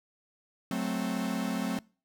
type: chord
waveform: 45% pulse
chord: F# diminished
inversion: none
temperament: equal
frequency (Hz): 185 / 220 / 261.6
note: F#3 / A3 / C4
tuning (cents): 0 / 0 / 0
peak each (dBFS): -34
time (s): 0.71-1.79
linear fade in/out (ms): 2
effects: noise-tail reverb RT60 0.4 s tail -25 dB re dry